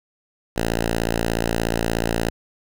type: tone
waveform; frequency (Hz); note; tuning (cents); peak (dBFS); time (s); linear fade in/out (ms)
5% pulse; 56.8; A#1; -44; -9; 0.56-2.3; 5
effects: none